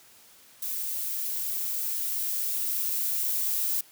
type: noise with level ramp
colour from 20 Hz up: violet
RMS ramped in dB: -32 to -27 dBFS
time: 0.62-3.81 s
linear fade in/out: 5 ms
effects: white hiss -55 dBFS RMS until 3.91 s + high-pass 60 Hz 12 dB/octave